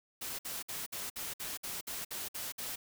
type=noise bursts; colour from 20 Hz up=white; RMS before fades=-40 dBFS; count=11; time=0.21-2.76 s; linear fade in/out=10 ms; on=180 ms; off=57 ms; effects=none